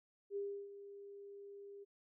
sine tone with ADSR envelope, 401.6 Hz, G4, 42 cents sharp, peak -37 dBFS, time 0.3-1.85 s, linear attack 62 ms, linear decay 320 ms, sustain -13 dB, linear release 23 ms, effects none

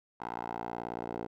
10% pulse tone with band-pass filter sweep, 58.4 Hz, A#1, 4 cents sharp, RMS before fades -39 dBFS, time 0.2-1.27 s, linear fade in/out 10 ms, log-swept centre 940 to 540 Hz, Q 2.2, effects none

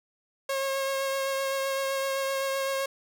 sawtooth tone with vibrato, 542 Hz, C#5, 39 cents flat, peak -23 dBFS, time 0.49-2.86 s, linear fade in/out 5 ms, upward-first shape triangle, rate 7.8 Hz, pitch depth 18 cents each way, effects none

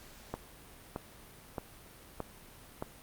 click train, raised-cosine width 1 ms, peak -21 dBFS, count 5, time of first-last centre 0.34-2.824 s, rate 1.61 Hz, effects pink hiss -54 dBFS RMS until 3.02 s + Opus 48 kbps

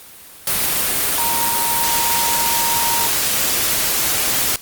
sine tone in noise, 932.3 Hz, A#5, in tune, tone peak -21 dBFS, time 1.18-3.07 s, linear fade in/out 2 ms, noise white, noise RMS -18 dBFS, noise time 0.47-4.56 s, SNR -6 dB, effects white hiss -40 dBFS RMS until 4.61 s + Opus 32 kbps

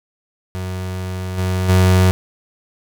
35% pulse tone with level steps, 92.5 Hz, F#2, in tune, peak -21 / -15 / -8 dBFS, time 0.55-2.11 s, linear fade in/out 0 ms, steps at 1.37 / 1.68 s, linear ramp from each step 20 ms, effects none

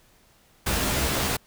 pink noise with comb filter, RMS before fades -25 dBFS, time 0.66-1.37 s, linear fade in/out 10 ms, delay 15 ms, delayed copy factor +0.7, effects pink hiss -59 dBFS RMS until 1.46 s

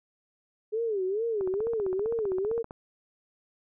sine tone with vibrato, 415.3 Hz, G#4, in tune, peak -26 dBFS, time 0.72-2.63 s, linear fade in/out 20 ms, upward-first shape sine, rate 2.3 Hz, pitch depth 200 cents each way
click train, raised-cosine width 1 ms, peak -26 dBFS, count 21, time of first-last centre 1.41-2.709 s, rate 15.4 Hz
effects none

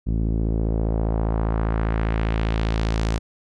sawtooth tone with low-pass filter sweep, 55 Hz, A1, in tune, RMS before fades -22 dBFS, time 0.06-3.19 s, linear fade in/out 20 ms, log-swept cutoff 240 to 7000 Hz, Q 1.2, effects none

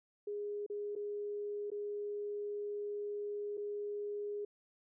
sine tone with dropouts, 412.4 Hz, G#4, 12 cents flat, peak -37 dBFS, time 0.27-4.45 s, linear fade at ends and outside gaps 5 ms, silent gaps 0.664-0.699 / 0.953-0.961 / 1.703-1.716 / 3.572-3.576 s, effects none

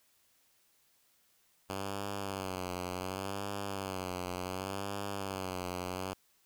5% pulse tone with vibrato, 95.2 Hz, F#2, 50 cents sharp, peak -25 dBFS, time 1.69-6.14 s, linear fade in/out 10 ms, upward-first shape sine, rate 0.68 Hz, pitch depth 93 cents each way, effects white hiss -70 dBFS RMS until 6.45 s

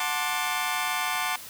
20% pulse chord, D dominant seventh, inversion first, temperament just, 734.2 / 881 / 1057.2 / 1174.7 Hz, F#5 / A5 / C6 / D6, -14 / +2 / +18 / 0 cents, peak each -27 dBFS, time 0-1.36 s, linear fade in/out 2 ms, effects white hiss -42 dBFS RMS until 1.49 s

